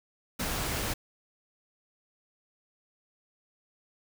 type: noise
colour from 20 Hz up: pink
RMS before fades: -32 dBFS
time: 0.39-0.94 s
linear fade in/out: 10 ms
effects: none